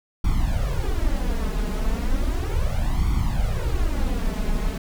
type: noise with flanger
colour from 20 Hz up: brown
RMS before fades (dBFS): -22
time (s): 0.24-4.78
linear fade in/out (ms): 5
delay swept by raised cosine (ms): 0.88 to 4.78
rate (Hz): 0.35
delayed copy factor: +0.9
effects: none